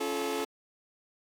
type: chord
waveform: sawtooth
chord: Db augmented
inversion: none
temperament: just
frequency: 277.2 / 346.5 / 433.1 Hz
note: Db4 / F4 / A4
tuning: 0 / -14 / -27 cents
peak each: -32 / -33 / -28 dBFS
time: 0-0.45 s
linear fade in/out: 10 ms
effects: AAC 64 kbps